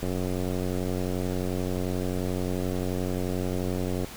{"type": "click train", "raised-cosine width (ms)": 2, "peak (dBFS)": -17, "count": 368, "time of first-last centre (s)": [0.03, 4.045], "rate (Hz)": 91.4, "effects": ["pink hiss -42 dBFS RMS until 4.16 s"]}